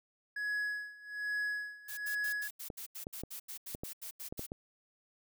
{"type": "tone with tremolo", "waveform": "triangle", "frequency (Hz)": 1680, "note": "G#6", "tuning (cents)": 19, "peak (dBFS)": -30, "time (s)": [0.36, 2.48], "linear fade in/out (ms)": 5, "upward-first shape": "sine", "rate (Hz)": 1.2, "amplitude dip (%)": 90}
{"type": "noise bursts", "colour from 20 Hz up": "blue", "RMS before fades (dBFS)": -44, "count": 15, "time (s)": [1.88, 4.467], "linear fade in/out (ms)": 10, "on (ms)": 95, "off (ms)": 83}
{"type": "clicks", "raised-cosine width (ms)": 2, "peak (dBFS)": -26, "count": 8, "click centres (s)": [2.702, 3.069, 3.236, 3.749, 3.835, 4.325, 4.394, 4.519]}
{"effects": []}